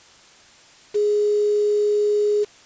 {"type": "tone with quantisation", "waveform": "sine", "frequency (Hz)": 416.5, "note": "G#4", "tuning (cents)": 5, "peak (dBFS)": -16, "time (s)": [0.94, 2.45], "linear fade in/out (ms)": 20, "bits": 6, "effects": ["white hiss -49 dBFS RMS until 2.65 s", "resampled to 16000 Hz"]}